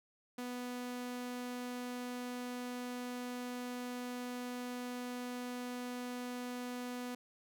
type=tone; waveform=sawtooth; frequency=246.9 Hz; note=B3; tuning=in tune; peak=-36 dBFS; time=0.38-7.15 s; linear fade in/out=5 ms; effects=none